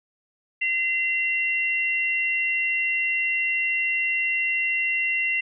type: tone pair together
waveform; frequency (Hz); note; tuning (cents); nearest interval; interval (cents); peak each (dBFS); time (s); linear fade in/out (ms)
sine; 2053 / 2740; C7 / F7; -33 / -34; perfect fourth; 499; -24; 0.61-5.41; 10
effects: none